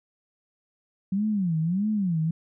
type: tone with vibrato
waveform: sine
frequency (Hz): 184.8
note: F#3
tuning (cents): -2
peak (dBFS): -22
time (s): 1.12-2.31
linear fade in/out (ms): 5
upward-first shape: sine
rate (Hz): 1.6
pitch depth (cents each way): 270
effects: none